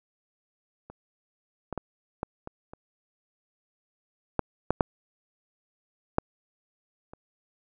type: clicks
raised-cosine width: 1 ms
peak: -29 / -19 / -17 / -15 / -23 / -28 / -9 / -8 / -6 / -7 / -29 dBFS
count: 11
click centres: 0.9 / 1.727 / 1.777 / 2.231 / 2.474 / 2.735 / 4.393 / 4.706 / 4.808 / 6.184 / 7.135 s
effects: none